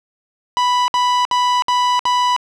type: tone bursts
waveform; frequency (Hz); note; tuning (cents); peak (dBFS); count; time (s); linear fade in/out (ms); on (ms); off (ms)
45% pulse; 987.8; B5; 0; -13; 5; 0.57-2.364; 0; 310; 61
effects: low-pass 5000 Hz 12 dB/octave